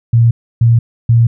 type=tone bursts; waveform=sine; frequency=116.54 Hz; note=A#2; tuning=in tune; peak=-5 dBFS; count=3; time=0.13-1.27 s; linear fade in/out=5 ms; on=180 ms; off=300 ms; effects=none